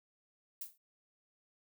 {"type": "noise with exponential decay", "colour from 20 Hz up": "violet", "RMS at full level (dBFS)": -38, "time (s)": [0.61, 0.78], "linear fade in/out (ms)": 5, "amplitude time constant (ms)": 35, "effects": []}